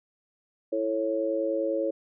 sine chord, A major, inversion second, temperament just, 330 / 440 / 550 Hz, E4 / A4 / C#5, +2 / 0 / -14 cents, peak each -30 / -32 / -27 dBFS, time 0.72-1.91 s, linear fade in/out 10 ms, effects none

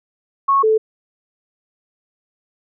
sine tone pair in turn, 1100 / 437.5 Hz, C#6 / A4, -14 / -10 cents, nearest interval octave + major third, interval 1596 cents, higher first, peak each -11 dBFS, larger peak neither, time 0.48-0.63 / 0.63-0.78 s, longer neither, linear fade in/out 10 ms, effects none

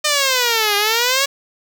5% pulse exponential two-way sweep, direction down then up, 611 to 403.2 to 565 Hz, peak -3 dBFS, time 0.04-1.26 s, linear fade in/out 10 ms, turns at 0.76 s, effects none

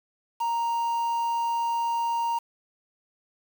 triangle tone with quantisation, 932 Hz, A#5, 1 cent flat, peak -22 dBFS, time 0.4-2.39 s, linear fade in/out 10 ms, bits 7, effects none

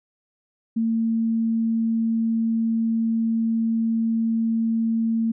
sine tone, 226.4 Hz, A3, 50 cents sharp, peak -19 dBFS, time 0.76-5.32 s, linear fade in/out 10 ms, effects none

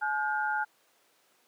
sine tone cluster, 851 / 1427 / 1567 Hz, G#5 / F6 / G6, +42 / +37 / -1 cents, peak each -30 / -31 / -35 dBFS, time 0.01-0.65 s, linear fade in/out 20 ms, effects pink hiss -66 dBFS RMS until 1.47 s + high-pass 400 Hz 12 dB/octave

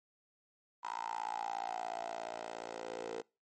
10% pulse tone with high-pass filter sweep, 57 Hz, A#1, 38 cents flat, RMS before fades -41 dBFS, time 0.83-3.22 s, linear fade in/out 10 ms, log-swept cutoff 980 to 470 Hz, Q 8.9, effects noise-tail reverb RT60 0.3 s tail -25 dB re dry + MP3 32 kbps

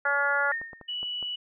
harmonic tone, 283.4 Hz, C#4, 38 cents sharp, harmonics 2 / 3 / 4 / 5 / 6 / 7, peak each -32 / -32 / -34 / -25 / -29 / -37 dBFS, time 0.05-0.52 s, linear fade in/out 5 ms
sine tone with exponential decay, 1832 Hz, A#6, 31 cents flat, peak -25 dBFS, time 0.52-0.94 s, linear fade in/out 1 ms, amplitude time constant 91 ms
clicks, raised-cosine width 1 ms, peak -30 dBFS, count 5, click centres 0.615 / 0.732 / 0.813 / 1.03 / 1.227 s
sine tone, 2949 Hz, F#7, 6 cents flat, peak -30 dBFS, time 0.88-1.36 s, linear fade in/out 10 ms
effects none

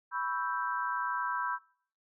sine chord, C# half-diminished seventh, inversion third, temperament equal, 987.8 / 1108.7 / 1318.5 / 1568 Hz, B5 / C#6 / E6 / G6, 0 / 0 / 0 / 0 cents, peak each -34 / -39 / -37 / -36 dBFS, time 0.11-1.59 s, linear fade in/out 50 ms, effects noise-tail reverb RT60 0.5 s tail -22 dB re dry

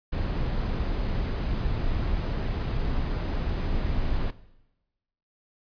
brown noise, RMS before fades -27 dBFS, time 0.12-4.31 s, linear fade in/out 10 ms, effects noise-tail reverb RT60 1.0 s tail -18 dB re dry + resampled to 11025 Hz

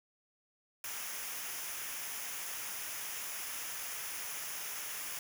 white noise with comb filter, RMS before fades -41 dBFS, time 0.84-5.19 s, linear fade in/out 2 ms, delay 0.24 ms, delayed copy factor -0.6, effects none

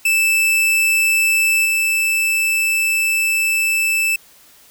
45% pulse tone with level steps, 2637 Hz, E7, in tune, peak -13 / -15 dBFS, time 0.05-4.16 s, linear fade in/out 5 ms, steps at 1.65 s, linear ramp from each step 5 ms, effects white hiss -48 dBFS RMS until 4.7 s

